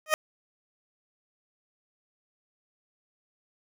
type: tone with exponential growth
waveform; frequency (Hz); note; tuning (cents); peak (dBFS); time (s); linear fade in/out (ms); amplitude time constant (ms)
15% pulse; 621; D#5; -3; -10; 0.06-0.14; 1; 17
effects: none